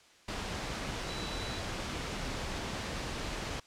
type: tone in noise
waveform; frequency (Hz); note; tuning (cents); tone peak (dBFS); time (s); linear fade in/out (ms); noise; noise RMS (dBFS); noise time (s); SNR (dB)
sine; 3951; B7; 0; -44; 1.08-1.59; 5; pink; -37; 0.28-3.6; -10
effects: white hiss -60 dBFS RMS until 3.66 s + low-pass 6000 Hz 12 dB/octave